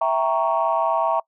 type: chord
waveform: sine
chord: E diminished seventh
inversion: none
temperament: equal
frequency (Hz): 659.3 / 784 / 932.3 / 1108.7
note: E5 / G5 / Bb5 / Db6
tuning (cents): 0 / 0 / 0 / 0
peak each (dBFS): -21 / -25 / -22 / -24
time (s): 0.01-1.2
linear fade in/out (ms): 5
effects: noise-tail reverb RT60 0.1 s tail -24 dB re dry + tanh soft clip ceiling -9 dBFS